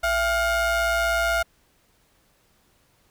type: ring-modulated tone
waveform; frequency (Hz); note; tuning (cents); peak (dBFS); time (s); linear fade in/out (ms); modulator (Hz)
square; 366; F#4; -19; -18; 0.03-1.43; 10; 1040
effects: pink hiss -63 dBFS RMS until 3.1 s